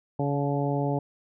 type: harmonic tone with a mistuned harmonic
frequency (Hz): 141.8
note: C#3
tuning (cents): +40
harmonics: 1 / 2 / 3 / 4 / 5 / 6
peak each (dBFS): -27 / -30 / -32 / -33 / -34 / -35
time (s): 0.19-0.99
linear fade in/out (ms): 5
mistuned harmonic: 6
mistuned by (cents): +19
effects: none